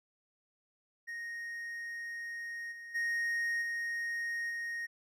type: tone with level steps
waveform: triangle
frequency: 1864.7 Hz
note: A#6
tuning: in tune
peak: -37 / -43 / -29 / -32 / -34 dBFS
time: 1.07-4.87 s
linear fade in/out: 20 ms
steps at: 2.71 / 2.94 / 3.61 / 4.49 s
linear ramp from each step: 20 ms
effects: none